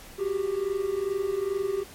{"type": "tone pair together", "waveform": "triangle", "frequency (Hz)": [375.5, 397.9], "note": ["F#4", "G4"], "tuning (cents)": [26, 26], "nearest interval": "minor second", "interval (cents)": 100, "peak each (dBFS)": [-28, -25], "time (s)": [0.18, 1.84], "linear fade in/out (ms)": 20, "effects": ["pink hiss -47 dBFS RMS until 1.94 s", "MP3 64 kbps"]}